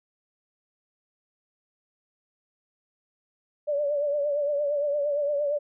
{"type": "tone with vibrato", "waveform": "sine", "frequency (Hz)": 580, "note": "D5", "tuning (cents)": -22, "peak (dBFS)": -23, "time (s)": [3.67, 5.59], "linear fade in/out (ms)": 20, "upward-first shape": "triangle", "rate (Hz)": 8.7, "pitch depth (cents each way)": 67, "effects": []}